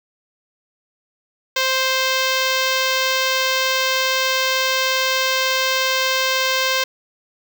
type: tone with notch filter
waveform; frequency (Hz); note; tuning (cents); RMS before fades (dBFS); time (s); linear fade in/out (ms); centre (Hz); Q
5% pulse; 523.3; C5; 0; -19; 1.56-6.84; 5; 10000; 0.58
effects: none